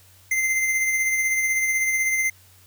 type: tone with tremolo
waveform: square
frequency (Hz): 2080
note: C7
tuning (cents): -11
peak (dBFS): -19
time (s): 0.31-2.3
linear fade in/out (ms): 5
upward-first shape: sine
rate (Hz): 16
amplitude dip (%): 35
effects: added 93 Hz sine -54 dBFS peak until 2.66 s + white hiss -54 dBFS RMS until 2.66 s